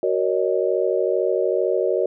sine chord, D# minor seventh, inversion first, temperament just, 373.4 / 466.7 / 560 / 622.3 Hz, F#4 / A#4 / C#5 / D#5, +16 / +2 / +18 / 0 cents, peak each -22 / -23 / -24 / -25 dBFS, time 0.03-2.06 s, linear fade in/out 2 ms, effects none

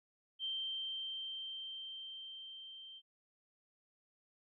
sine tone with level ramp, 3136 Hz, G7, in tune, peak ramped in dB -36 to -50 dBFS, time 0.39-3.02 s, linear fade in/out 50 ms, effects none

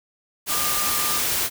sine tone in noise, 1200 Hz, D6, 37 cents sharp, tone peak -29 dBFS, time 0.48-1.22 s, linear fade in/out 50 ms, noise white, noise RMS -23 dBFS, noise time 0.46-1.5 s, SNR -9 dB, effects none

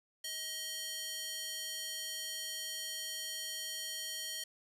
square tone with high-pass filter, 631 Hz, D#5, 24 cents sharp, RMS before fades -41 dBFS, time 0.24-4.44 s, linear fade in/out 5 ms, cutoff 3400 Hz, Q 1.1, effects resampled to 32000 Hz + 10-bit

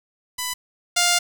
5% pulse tone pair in turn, 997 / 702.5 Hz, B5 / F5, +16 / +10 cents, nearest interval tritone, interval 606 cents, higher first, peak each -13 / -5 dBFS, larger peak second, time 0.38-0.54 / 0.96-1.19 s, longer second, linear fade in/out 10 ms, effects 7-bit

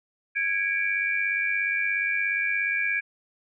sine tone cluster, 1651 / 2275 / 2372 Hz, G#6 / C#7 / D7, -11 / +44 / +17 cents, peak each -27 / -29 / -27 dBFS, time 0.35-3.01 s, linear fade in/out 20 ms, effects none

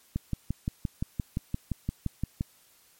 click train, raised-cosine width 5 ms, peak -16 dBFS, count 14, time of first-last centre 0.16-2.409 s, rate 5.78 Hz, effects white hiss -61 dBFS RMS until 2.99 s + MP3 64 kbps

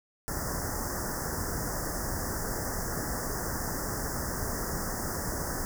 pink band-stop noise, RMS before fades -33 dBFS, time 0.28-5.65 s, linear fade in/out 0 ms, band 1900 to 5000 Hz, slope 96 dB/octave, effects none

